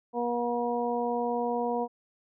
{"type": "harmonic tone", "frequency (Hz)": 239.7, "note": "A#3", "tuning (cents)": 48, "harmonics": [1, 2, 3, 4], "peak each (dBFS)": [-33, -30, -32, -34], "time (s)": [0.13, 1.88], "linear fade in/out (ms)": 50, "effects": []}